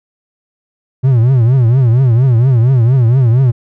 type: tone with vibrato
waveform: triangle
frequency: 123.47 Hz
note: B2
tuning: in tune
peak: -4 dBFS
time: 1.03-3.52 s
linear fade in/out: 20 ms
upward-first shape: triangle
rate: 4.3 Hz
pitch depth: 200 cents each way
effects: none